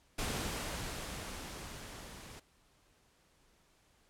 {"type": "noise with level ramp", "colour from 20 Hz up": "pink", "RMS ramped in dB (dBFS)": [-36, -51], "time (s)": [0.18, 2.4], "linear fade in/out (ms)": 10, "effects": ["pink hiss -69 dBFS RMS until 4.09 s", "low-pass 11000 Hz 12 dB/octave"]}